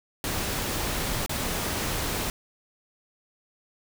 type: noise with dropouts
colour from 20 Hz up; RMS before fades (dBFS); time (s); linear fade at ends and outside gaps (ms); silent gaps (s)
pink; -29; 0.24-2.3; 1; 1.262-1.294
effects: none